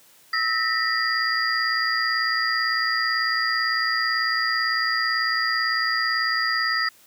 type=tone cluster; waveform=sine; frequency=1304 / 1829 / 1947 / 4808 Hz; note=E6 / A#6 / B6 / D8; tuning=-19 / -33 / -25 / +40 cents; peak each=-26 dBFS; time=0.33-6.89 s; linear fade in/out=5 ms; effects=white hiss -54 dBFS RMS until 7.06 s + high-pass 100 Hz 12 dB/octave